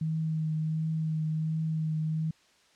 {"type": "tone with vibrato", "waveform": "sine", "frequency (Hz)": 157.9, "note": "D#3", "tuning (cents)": 26, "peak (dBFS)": -27, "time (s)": [0.01, 2.31], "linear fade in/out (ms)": 5, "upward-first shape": "triangle", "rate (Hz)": 1.4, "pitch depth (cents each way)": 20, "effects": ["white hiss -63 dBFS RMS until 2.75 s", "low-pass 6000 Hz 12 dB/octave"]}